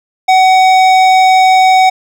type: tone with hard clipping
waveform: triangle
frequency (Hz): 751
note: F#5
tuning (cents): +26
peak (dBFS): -6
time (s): 0.28-1.9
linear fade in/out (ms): 10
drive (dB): 17
effects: none

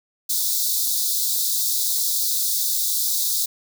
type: high-pass noise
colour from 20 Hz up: white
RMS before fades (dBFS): -22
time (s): 0.29-3.46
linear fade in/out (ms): 10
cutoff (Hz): 3600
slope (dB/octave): 96
effects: none

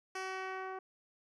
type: tone with low-pass filter sweep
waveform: 10% pulse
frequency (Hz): 378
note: F#4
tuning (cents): +37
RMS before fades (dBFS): -41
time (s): 0.15-0.79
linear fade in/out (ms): 5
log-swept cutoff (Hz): 7500 to 1000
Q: 0.77
effects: none

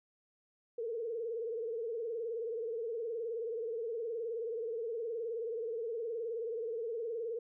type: tone with vibrato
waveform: sine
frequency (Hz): 458.2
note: A#4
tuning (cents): -30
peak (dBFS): -35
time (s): 0.78-7.39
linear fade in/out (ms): 5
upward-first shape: triangle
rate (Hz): 19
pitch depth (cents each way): 110
effects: none

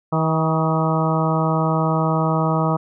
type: harmonic tone with a mistuned harmonic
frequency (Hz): 160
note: D#3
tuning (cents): +49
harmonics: 1 / 2 / 3 / 4 / 5 / 6 / 7 / 8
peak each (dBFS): -19 / -26 / -27 / -25 / -27 / -27 / -28 / -27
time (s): 0.12-2.77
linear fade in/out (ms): 10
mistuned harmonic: 8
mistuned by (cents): -32
effects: none

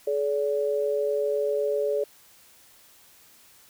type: tone pair together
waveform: sine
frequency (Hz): 426.1 / 573.9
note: G#4 / D5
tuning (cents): +44 / -40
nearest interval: perfect fourth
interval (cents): 516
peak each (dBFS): -25 / -26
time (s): 0.07-2.04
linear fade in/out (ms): 5
effects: white hiss -55 dBFS RMS until 3.69 s

